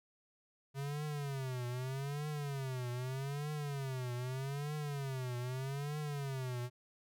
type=tone with vibrato; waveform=square; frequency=135.8 Hz; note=C#3; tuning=35 cents flat; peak=-38 dBFS; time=0.74-6.7 s; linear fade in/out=50 ms; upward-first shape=triangle; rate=0.81 Hz; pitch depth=200 cents each way; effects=none